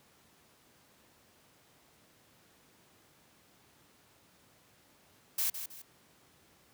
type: noise with echo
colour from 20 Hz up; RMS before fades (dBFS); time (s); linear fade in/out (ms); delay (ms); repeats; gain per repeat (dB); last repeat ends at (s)
blue; -31; 5.38-5.5; 5; 160; 2; -9; 5.82
effects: pink hiss -64 dBFS RMS until 6.73 s + high-pass 100 Hz 12 dB/octave

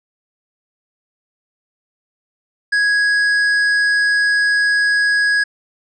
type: tone with hard clipping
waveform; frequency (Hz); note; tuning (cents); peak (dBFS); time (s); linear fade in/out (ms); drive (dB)
sine; 1661.2; G#6; 0; -14; 2.72-5.44; 10; 7
effects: resampled to 22050 Hz

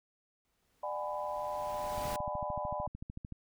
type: noise with exponential growth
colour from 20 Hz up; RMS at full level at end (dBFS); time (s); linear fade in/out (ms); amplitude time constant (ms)
pink; -40; 0.45-2.16; 0; 370
type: chord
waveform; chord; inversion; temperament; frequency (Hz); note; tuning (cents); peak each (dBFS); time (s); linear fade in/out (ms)
sine; G# half-diminished seventh; second; just; 598 / 747.5 / 830.6 / 996.7; D5 / F#5 / G#5 / B5; +31 / +17 / 0 / +16; -38 / -43 / -41 / -39; 0.83-2.87; 5
type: click train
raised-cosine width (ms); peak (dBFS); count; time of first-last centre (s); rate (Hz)
5; -30; 19; 1.98-3.323; 13.4
effects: none

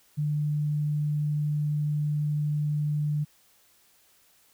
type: tone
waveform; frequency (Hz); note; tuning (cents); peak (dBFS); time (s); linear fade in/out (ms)
sine; 149; D3; +25; -24; 0.17-3.25; 20
effects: white hiss -62 dBFS RMS until 4.53 s

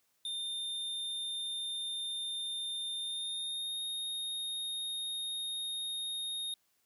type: tone with pitch glide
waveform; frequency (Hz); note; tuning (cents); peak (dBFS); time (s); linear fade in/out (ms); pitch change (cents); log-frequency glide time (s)
square; 3617 to 3712; A7 to A#7; +47 to -8; -36; 0.25-6.54; 2; +45; 2.97-3.81
effects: white hiss -75 dBFS RMS until 6.85 s + high-pass 60 Hz 12 dB/octave

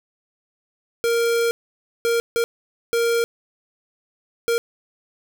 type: tone bursts at uneven times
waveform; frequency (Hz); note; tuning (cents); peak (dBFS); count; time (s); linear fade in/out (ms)
square; 466.2; A#4; 0; -18; 5; 1.04-1.51 / 2.05-2.2 / 2.36-2.44 / 2.93-3.24 / 4.48-4.58; 0
effects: none

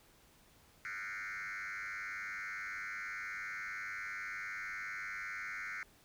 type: tone with frequency modulation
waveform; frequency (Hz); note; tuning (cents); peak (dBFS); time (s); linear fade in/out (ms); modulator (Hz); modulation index
sine; 1800; A6; +39; -37; 0.85-5.83; 0; 99.9; 4.4
effects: tanh soft clip ceiling -39 dBFS + pink hiss -65 dBFS RMS until 6.04 s

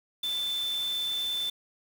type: tone in noise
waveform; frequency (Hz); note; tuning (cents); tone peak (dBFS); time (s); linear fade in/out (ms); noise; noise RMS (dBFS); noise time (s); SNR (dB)
sine; 3531; A7; +5; -28; 0.23-1.5; 5; white; -43; 0.23-1.5; +12
effects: none

